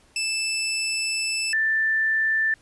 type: tone pair in turn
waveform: 20% pulse / sine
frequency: 2637 / 1770.9 Hz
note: E7 / A6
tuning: 0 / +11 cents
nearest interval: perfect fifth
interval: 689 cents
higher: first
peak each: -19 dBFS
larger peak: neither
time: 0.16-1.53 / 1.53-2.54 s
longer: first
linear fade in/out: 2 ms
effects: pink hiss -58 dBFS RMS until 2.61 s + resampled to 24000 Hz